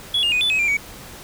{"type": "tone with pitch steps", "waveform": "sine", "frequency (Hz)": [3375, 2827, 2485, 3486, 2551, 2378, 2257], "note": ["G#7", "F7", "D#7", "A7", "D#7", "D7", "C#7"], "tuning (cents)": [27, 20, -3, -17, 43, 21, 31], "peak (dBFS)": -14, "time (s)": [0.14, 0.77], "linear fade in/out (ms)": 5, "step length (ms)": 90, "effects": ["tanh soft clip ceiling -15 dBFS", "pink hiss -39 dBFS RMS until 1.23 s"]}